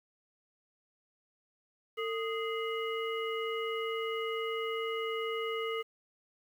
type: harmonic tone with a mistuned harmonic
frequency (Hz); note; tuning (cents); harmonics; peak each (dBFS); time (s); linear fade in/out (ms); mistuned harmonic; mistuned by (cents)
415.3; G#4; 0; 1 / 3 / 5 / 7; -34 / -39 / -41 / -42; 1.97-5.83; 20; 1; +140
effects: 10-bit